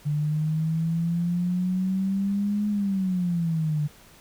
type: exponential two-way sweep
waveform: sine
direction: up then down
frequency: 146.83 to 209.4 to 146.83 Hz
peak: -22 dBFS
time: 0.05-3.88 s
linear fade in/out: 20 ms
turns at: 2.68 s
effects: pink hiss -52 dBFS RMS until 4.2 s